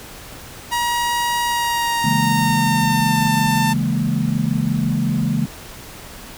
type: tone with pitch glide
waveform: sawtooth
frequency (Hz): 953 to 894.3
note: A#5 to A5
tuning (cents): +38 to +28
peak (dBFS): -14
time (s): 0.71-3.74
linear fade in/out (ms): 20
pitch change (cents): -110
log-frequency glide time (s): 1.45-3.22
type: chord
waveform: sine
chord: A# half-diminished seventh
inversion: first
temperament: equal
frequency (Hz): 138.59 / 164.81 / 207.7 / 233.1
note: C#3 / E3 / G#3 / A#3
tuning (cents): 0 / 0 / 0 / 0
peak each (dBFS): -22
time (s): 2.04-5.46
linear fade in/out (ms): 5
effects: pink hiss -37 dBFS RMS until 6.37 s